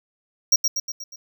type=tone with echo; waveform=square; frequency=5640 Hz; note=F8; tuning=16 cents sharp; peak=-13 dBFS; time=0.52-0.56 s; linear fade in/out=5 ms; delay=120 ms; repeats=5; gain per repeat=-5 dB; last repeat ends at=1.16 s; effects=none